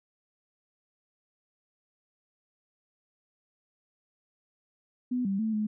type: tone with pitch steps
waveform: sine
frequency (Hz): 249 / 195.6 / 220.4 / 213.1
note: B3 / G3 / A3 / G#3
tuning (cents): +14 / -4 / +3 / +45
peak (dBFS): -26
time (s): 5.11-5.67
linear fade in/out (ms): 10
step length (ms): 140
effects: none